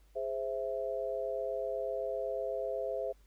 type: chord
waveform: sine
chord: Ab augmented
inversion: none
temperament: equal with one note detuned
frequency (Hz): 415.3 / 523.3 / 661.2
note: Ab4 / C5 / E5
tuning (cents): 0 / 0 / +5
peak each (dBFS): -39 / -36 / -37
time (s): 0.15-3.13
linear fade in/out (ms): 20
effects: added 50 Hz sine -59 dBFS peak until 3.26 s + pink hiss -71 dBFS RMS until 3.26 s